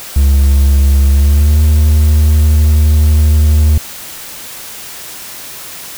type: tone with pitch glide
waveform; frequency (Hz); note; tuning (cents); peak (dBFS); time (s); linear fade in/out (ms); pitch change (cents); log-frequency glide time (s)
triangle; 69.3 to 76.01; C#2 to D#2; 0 to -40; -3; 0.16-3.78; 5; +160; 1.13-1.58
effects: white hiss -28 dBFS RMS until 5.97 s